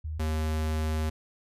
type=tone pair in turn; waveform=sine / square; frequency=77.78 / 78.13 Hz; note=D#2 / D#2; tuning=0 / +8 cents; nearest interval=unison; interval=8 cents; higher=second; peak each=-31 / -27 dBFS; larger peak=second; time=0.04-0.19 / 0.19-1.1 s; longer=second; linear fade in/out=10 ms; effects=resampled to 32000 Hz